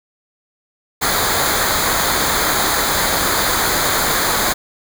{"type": "noise with comb filter", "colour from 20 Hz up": "pink", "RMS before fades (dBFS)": -17, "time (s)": [1.01, 4.54], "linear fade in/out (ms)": 20, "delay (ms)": 0.36, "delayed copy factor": -0.7, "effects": []}